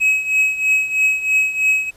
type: tone with tremolo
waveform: triangle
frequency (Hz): 2555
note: D#7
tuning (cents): +45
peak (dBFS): -9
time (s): 0-1.91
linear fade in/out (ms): 20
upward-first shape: triangle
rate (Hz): 3.1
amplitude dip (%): 80
effects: pink hiss -51 dBFS RMS until 1.96 s + resampled to 32000 Hz